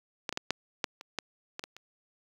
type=clicks; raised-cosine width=0.2 ms; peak=-14 / -17 / -13 / -9 / -10 / -26 / -14 / -19 / -20 / -29 dBFS; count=10; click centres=0.292 / 0.326 / 0.374 / 0.506 / 0.842 / 1.011 / 1.187 / 1.594 / 1.639 / 1.766 s; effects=high-pass 150 Hz 12 dB/octave + 8-bit